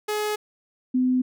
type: tone pair in turn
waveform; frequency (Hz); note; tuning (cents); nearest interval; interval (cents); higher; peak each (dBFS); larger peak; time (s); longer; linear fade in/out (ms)
sawtooth / sine; 422.2 / 254.1; G#4 / B3; +29 / +49; major sixth; 880; first; -20 / -18; second; 0.08-0.36 / 0.94-1.22; neither; 10
effects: none